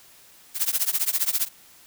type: noise with tremolo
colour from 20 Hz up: blue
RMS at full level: -20 dBFS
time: 0.54-1.49 s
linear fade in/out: 50 ms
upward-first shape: triangle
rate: 15 Hz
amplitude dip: 100%
effects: white hiss -52 dBFS RMS until 1.86 s